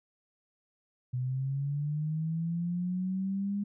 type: linear sweep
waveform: sine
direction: up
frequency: 124.2 to 204.3 Hz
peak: -29 dBFS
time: 1.13-3.64 s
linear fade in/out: 10 ms
effects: none